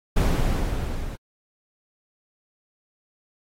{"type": "noise with level ramp", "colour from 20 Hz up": "brown", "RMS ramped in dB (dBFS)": [-17, -32], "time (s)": [0.16, 1.16], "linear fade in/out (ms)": 10, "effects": ["AAC 48 kbps"]}